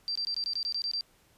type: tone bursts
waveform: sine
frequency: 4699 Hz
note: D8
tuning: in tune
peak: -29 dBFS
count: 10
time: 0.08-1.009 s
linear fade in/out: 0 ms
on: 74 ms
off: 21 ms
effects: pink hiss -64 dBFS RMS until 1.37 s + resampled to 32000 Hz